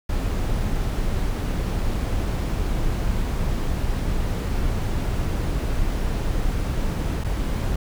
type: noise with dropouts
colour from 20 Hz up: brown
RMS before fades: -23 dBFS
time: 0.09-7.76 s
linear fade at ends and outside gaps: 5 ms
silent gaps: 7.239-7.245 s
effects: none